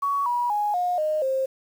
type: tone with pitch steps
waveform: sine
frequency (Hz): 1123 / 966.4 / 831.6 / 715.7 / 615.9 / 530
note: C#6 / B5 / G#5 / F5 / D#5 / C5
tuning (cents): +22 / -38 / +2 / +42 / -18 / +22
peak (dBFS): -21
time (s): 0.02-1.46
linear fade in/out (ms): 10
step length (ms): 240
effects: 8-bit